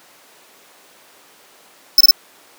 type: tone bursts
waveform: square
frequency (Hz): 5274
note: E8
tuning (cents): 0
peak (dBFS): -5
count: 3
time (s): 1.98-2.11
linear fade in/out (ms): 2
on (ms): 26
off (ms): 26
effects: pink hiss -47 dBFS RMS until 2.58 s + high-pass 400 Hz 12 dB/octave